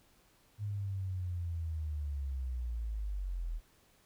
sine linear sweep, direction down, 104.8 to 38.89 Hz, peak -34 dBFS, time 0.58-3.61 s, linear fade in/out 50 ms, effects pink hiss -67 dBFS RMS until 4.05 s

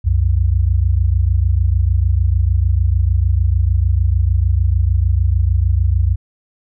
sine tone pair together, 64.14 / 90.8 Hz, C2 / F#2, -34 / -32 cents, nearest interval tritone, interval 602 cents, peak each -14 dBFS, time 0.04-6.16 s, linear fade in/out 20 ms, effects none

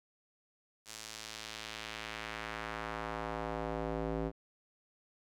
square tone with band-pass filter sweep, 55 Hz, A1, in tune, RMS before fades -40 dBFS, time 0.85-4.32 s, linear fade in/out 50 ms, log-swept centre 7100 to 390 Hz, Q 1, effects none

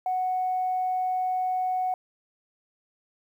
sine tone, 740 Hz, F#5, in tune, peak -23 dBFS, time 0.06-1.94 s, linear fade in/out 2 ms, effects tanh soft clip ceiling -19 dBFS + 10-bit

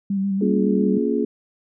sine tone with vibrato, 196 Hz, G3, in tune, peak -19 dBFS, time 0.1-0.98 s, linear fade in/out 5 ms, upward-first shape square, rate 7.2 Hz, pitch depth 22 cents each way
sine chord, Bb minor seventh, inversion none, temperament just, 233.1 / 279.7 / 349.6 / 419.5 Hz, Bb3 / Db4 / F4 / Ab4, 0 / +16 / +2 / +17 cents, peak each -23 / -24 / -26 / -23 dBFS, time 0.41-1.25 s, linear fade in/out 5 ms
effects none

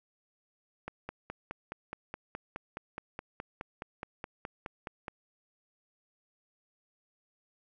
click train, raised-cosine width 0.5 ms, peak -23 dBFS, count 21, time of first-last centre 0.88-5.082 s, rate 4.76 Hz, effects none

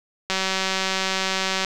click train, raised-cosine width 0.2 ms, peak -6 dBFS, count 257, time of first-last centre 0.3-1.647 s, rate 190 Hz, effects none

